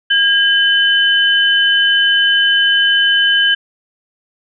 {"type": "tone pair together", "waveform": "sine", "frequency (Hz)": [1624, 3031], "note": ["G#6", "F#7"], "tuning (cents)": [-39, 41], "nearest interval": "major seventh", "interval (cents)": 1080, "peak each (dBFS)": -12, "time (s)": [0.1, 3.55], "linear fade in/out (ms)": 10, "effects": []}